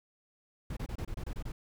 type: noise bursts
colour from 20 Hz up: brown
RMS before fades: -37 dBFS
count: 9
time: 0.7-1.52 s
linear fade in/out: 5 ms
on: 68 ms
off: 26 ms
effects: none